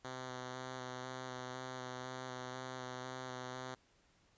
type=tone with vibrato; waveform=5% pulse; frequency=127.8 Hz; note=C3; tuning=40 cents flat; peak=-32 dBFS; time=0.04-3.75 s; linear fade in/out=10 ms; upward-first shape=square; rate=2 Hz; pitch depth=13 cents each way; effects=pink hiss -71 dBFS RMS until 4.37 s + resampled to 16000 Hz